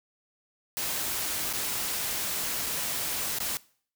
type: noise with dropouts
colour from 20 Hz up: white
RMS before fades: -31 dBFS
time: 0.77-3.57 s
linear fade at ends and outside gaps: 0 ms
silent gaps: 1.528-1.535 / 2.662-2.665 / 3.386-3.403 s
effects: noise-tail reverb RT60 0.5 s tail -21 dB re dry